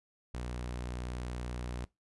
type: tone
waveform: sawtooth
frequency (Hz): 61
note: B1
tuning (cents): -21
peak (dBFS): -33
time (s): 0.34-1.85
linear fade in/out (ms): 0
effects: noise-tail reverb RT60 0.2 s tail -22 dB re dry + resampled to 24000 Hz